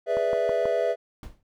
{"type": "chord", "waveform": "triangle", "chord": "E dominant seventh", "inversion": "first", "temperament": "equal", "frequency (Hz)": [415.3, 493.9, 587.3, 659.3], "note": ["G#4", "B4", "D5", "E5"], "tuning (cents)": [0, 0, 0, 0], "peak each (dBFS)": [-28, -25, -28, -23], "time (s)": [0.06, 0.96], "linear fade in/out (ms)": 50}
{"type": "click train", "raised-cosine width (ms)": 1, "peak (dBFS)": -19, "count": 4, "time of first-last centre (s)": [0.17, 0.655], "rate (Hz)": 6.18}
{"type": "noise with exponential decay", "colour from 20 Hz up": "brown", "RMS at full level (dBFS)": -32, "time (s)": [1.23, 1.43], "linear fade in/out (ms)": 2, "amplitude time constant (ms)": 43}
{"effects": []}